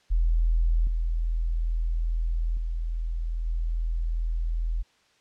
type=tone with level steps; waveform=sine; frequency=41.2 Hz; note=E1; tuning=in tune; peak=-19 / -23 / -26 / -24 dBFS; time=0.1-4.83 s; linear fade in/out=20 ms; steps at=0.87 / 2.57 / 3.46 s; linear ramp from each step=2 ms; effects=white hiss -63 dBFS RMS until 5.2 s + low-pass 5000 Hz 12 dB/octave